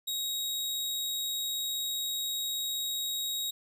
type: tone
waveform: sawtooth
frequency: 3791 Hz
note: A#7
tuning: 28 cents sharp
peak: -28 dBFS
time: 0.07-3.51 s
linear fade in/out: 10 ms
effects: none